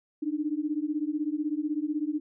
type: beating tone pair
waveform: sine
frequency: 293.7 / 309.7 Hz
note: D4 / D#4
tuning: 0 / -8 cents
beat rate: 16 Hz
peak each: -30 dBFS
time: 0.22-2.2 s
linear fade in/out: 10 ms
effects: none